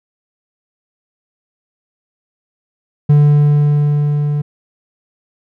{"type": "tone with level ramp", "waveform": "triangle", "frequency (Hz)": 146.83, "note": "D3", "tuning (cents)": 0, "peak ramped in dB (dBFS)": [-3, -12], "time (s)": [3.09, 4.42], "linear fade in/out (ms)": 10, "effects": []}